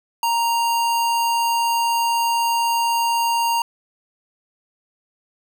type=tone; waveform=square; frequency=932 Hz; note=A#5; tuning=1 cent flat; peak=-18 dBFS; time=0.23-3.62 s; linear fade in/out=2 ms; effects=none